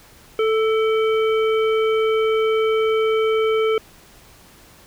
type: harmonic tone with a mistuned harmonic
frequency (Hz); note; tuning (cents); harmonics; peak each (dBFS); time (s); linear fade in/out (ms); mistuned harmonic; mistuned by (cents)
440; A4; 0; 1 / 3 / 5 / 7; -16 / -26 / -30 / -33; 0.39-3.78; 2; 5; +59
effects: pink hiss -48 dBFS RMS until 4.86 s